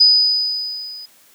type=tone with level ramp; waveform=sine; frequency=4978 Hz; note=D#8; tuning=in tune; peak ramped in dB=-6 to -32 dBFS; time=0-1.06 s; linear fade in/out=10 ms; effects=white hiss -51 dBFS RMS until 1.34 s + high-pass 150 Hz 12 dB/octave